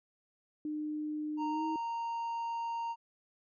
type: tone with pitch glide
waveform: sine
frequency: 303.1 to 318 Hz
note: D#4 to D#4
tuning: -45 to +38 cents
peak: -34 dBFS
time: 0.65-1.76 s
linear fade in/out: 2 ms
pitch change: +83 cents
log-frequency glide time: 1.49-1.64 s
type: tone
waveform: triangle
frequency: 927 Hz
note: A#5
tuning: 10 cents flat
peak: -32 dBFS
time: 1.37-2.96 s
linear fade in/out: 50 ms
effects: resampled to 16000 Hz